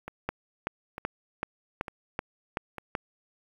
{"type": "two click trains", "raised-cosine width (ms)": 0.5, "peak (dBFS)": [-22, -14], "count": [4, 8], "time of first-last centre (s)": [[0.08, 2.783], [0.29, 2.952]], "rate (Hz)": [1.11, 2.63], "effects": ["8-bit"]}